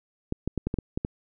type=clicks; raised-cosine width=3 ms; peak=-14 dBFS; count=8; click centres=0.324 / 0.476 / 0.577 / 0.67 / 0.741 / 0.787 / 0.975 / 1.049 s; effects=none